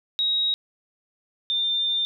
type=tone pair in turn; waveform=sine; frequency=3800 / 3597 Hz; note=A#7 / A7; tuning=+33 / +37 cents; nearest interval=minor second; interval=96 cents; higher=first; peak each=-20 / -21 dBFS; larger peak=first; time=0.19-0.54 / 1.5-2.05 s; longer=second; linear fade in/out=0 ms; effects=none